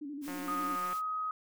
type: tone with vibrato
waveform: sine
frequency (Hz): 288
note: D4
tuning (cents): -34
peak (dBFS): -38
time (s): 0.01-0.76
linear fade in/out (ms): 10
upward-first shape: square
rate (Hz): 12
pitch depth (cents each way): 66
type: noise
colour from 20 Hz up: white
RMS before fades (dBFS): -49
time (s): 0.21-1.02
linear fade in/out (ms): 50
type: click train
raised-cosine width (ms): 0.5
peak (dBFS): -29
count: 118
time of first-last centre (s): 0.28-0.93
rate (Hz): 180
type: tone with pitch glide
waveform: sine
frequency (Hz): 1244 to 1260.6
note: D#6 to D#6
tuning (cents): -1 to +22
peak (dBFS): -32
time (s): 0.48-1.31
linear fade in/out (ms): 2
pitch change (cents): +23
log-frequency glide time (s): 0.83-0.95
effects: none